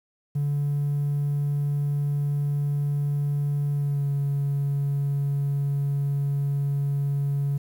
triangle tone with pitch glide, 143.9 to 141.02 Hz, D3 to C#3, -35 to +30 cents, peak -19 dBFS, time 0.35-7.58 s, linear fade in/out 10 ms, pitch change -35 cents, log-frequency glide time 3.71-4.09 s, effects tanh soft clip ceiling -18 dBFS + 9-bit

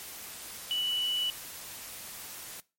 sine tone in noise, 2960 Hz, F#7, in tune, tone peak -27 dBFS, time 0.71-1.3 s, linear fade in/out 0 ms, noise white, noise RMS -43 dBFS, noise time 0-2.6 s, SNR +13 dB, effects noise-tail reverb RT60 0.3 s tail -21 dB re dry + MP3 64 kbps

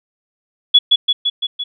sine tone with echo, 3391 Hz, G#7, 35 cents sharp, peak -4 dBFS, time 0.74-0.79 s, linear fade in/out 10 ms, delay 170 ms, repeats 5, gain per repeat -3 dB, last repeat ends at 1.64 s, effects none

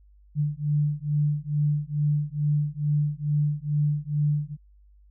sine beating tone pair, 146.83 / 149.13 Hz, D3 / D3, 0 / +27 cents, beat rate 2.3 Hz, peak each -25 dBFS, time 0.35-4.57 s, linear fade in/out 50 ms, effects added 50 Hz sine -52 dBFS peak until 5.1 s

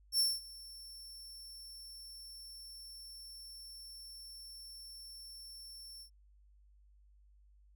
sawtooth tone with ADSR envelope, 5420 Hz, E8, 47 cents sharp, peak -24 dBFS, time 0.12-6.1 s, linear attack 71 ms, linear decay 210 ms, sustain -22 dB, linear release 88 ms, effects added 50 Hz sine -61 dBFS peak until 7.75 s

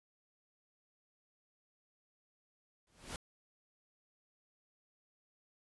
pink noise with exponential growth, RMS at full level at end -39 dBFS, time 2.87-3.16 s, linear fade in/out 1 ms, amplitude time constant 63 ms, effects resampled to 24000 Hz

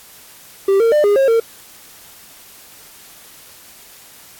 triangle tone with pitch steps, 391.4 / 458.5 / 598 / 409.1 / 540 / 457 Hz, G4 / A#4 / D5 / G#4 / C#5 / A#4, -3 / -29 / +31 / -26 / -45 / -34 cents, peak -8 dBFS, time 0.68-1.4 s, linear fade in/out 5 ms, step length 120 ms, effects white hiss -42 dBFS RMS until 4.39 s + AAC 64 kbps

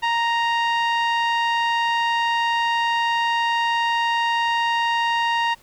sawtooth tone with low-pass filter, 932.3 Hz, A#5, in tune, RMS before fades -21 dBFS, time 0.02-5.55 s, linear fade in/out 20 ms, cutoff 3000 Hz, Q 1.2, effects pink hiss -53 dBFS RMS until 5.62 s

